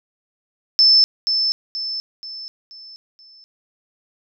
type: tone with echo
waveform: sine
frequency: 5274 Hz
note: E8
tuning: in tune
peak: -9 dBFS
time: 0.79-1.04 s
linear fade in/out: 0 ms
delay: 480 ms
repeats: 5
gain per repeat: -7 dB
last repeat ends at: 3.44 s
effects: none